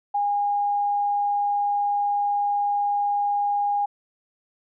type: tone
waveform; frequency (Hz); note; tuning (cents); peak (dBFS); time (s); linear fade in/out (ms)
sine; 816; G#5; -31; -20; 0.14-3.86; 10
effects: none